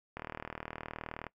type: click train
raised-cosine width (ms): 0.5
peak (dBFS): -24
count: 44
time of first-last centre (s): 0.17-1.267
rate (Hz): 39.2
effects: noise-tail reverb RT60 0.1 s tail -21 dB re dry